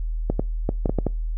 clicks, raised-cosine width 2 ms, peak -8 dBFS, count 7, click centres 0.3 / 0.395 / 0.691 / 0.858 / 0.895 / 0.987 / 1.067 s, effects noise-tail reverb RT60 0.3 s tail -25 dB re dry + added 40 Hz sine -23 dBFS peak until 1.37 s

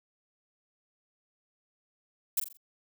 violet noise with echo, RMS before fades -26 dBFS, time 2.37-2.4 s, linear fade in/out 5 ms, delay 43 ms, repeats 4, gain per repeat -8 dB, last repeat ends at 2.572 s, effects none

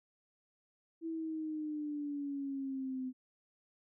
sine exponential sweep, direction down, 329.6 to 255 Hz, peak -36 dBFS, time 1.01-3.13 s, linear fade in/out 50 ms, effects none

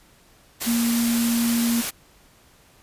sine tone in noise, 233.9 Hz, A#3, 6 cents sharp, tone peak -19 dBFS, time 0.66-1.82 s, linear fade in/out 20 ms, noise white, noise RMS -27 dBFS, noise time 0.6-1.91 s, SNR +5 dB, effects pink hiss -55 dBFS RMS until 2.82 s + resampled to 32000 Hz

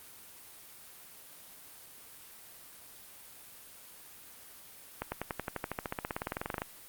accelerating click train, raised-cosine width 0.5 ms, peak -18 dBFS, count 26, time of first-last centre 5.02-6.619 s, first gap 100 ms, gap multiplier 0.96, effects white hiss -52 dBFS RMS until 6.88 s + Opus 32 kbps

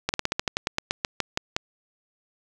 slowing click train, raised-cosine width 0.2 ms, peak -6 dBFS, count 15, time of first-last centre 0.09-1.565 s, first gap 49 ms, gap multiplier 1.11, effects none

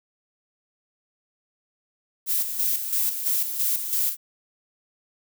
violet noise with tremolo, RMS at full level -23 dBFS, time 2.26-4.17 s, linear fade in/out 50 ms, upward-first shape square, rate 3 Hz, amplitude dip 55%, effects none

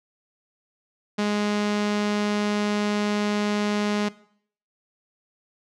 sawtooth tone with low-pass filter, 207.7 Hz, G#3, in tune, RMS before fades -24 dBFS, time 1.18-4.09 s, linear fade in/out 10 ms, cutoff 5400 Hz, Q 1, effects noise-tail reverb RT60 0.6 s tail -19 dB re dry

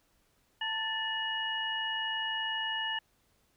sine tone cluster, 895 / 1761 / 2897 Hz, A5 / A6 / F#7, +29 / +1 / -37 cents, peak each -38 / -35 / -34 dBFS, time 0.61-2.99 s, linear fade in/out 5 ms, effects pink hiss -71 dBFS RMS until 3.56 s

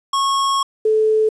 square / sine tone pair in turn, 1096 / 434.9 Hz, C#6 / A4, -20 / -20 cents, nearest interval octave + major third, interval 1600 cents, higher first, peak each -16 / -12 dBFS, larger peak second, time 0.13-0.63 / 0.85-1.29 s, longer first, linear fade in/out 5 ms, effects resampled to 22050 Hz + 8-bit

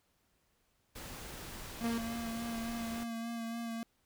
pink noise, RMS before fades -46 dBFS, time 0.95-3.04 s, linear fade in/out 10 ms
square tone with vibrato, 230.8 Hz, A#3, 17 cents flat, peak -38 dBFS, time 1.81-3.83 s, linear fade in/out 0 ms, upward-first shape sine, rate 3.5 Hz, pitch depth 22 cents each way
sawtooth tone, 231 Hz, A#3, 16 cents flat, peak -32 dBFS, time 1.84-1.98 s, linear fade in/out 2 ms
effects pink hiss -75 dBFS RMS until 4.05 s

